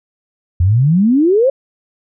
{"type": "exponential sweep", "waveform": "sine", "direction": "up", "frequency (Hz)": [83, 560], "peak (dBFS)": -8, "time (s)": [0.6, 1.5], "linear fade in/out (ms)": 5, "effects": []}